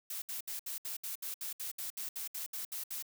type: noise bursts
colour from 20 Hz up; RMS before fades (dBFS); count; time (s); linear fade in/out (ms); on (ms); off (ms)
blue; -40; 16; 0.1-3.025; 5; 120; 67
effects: none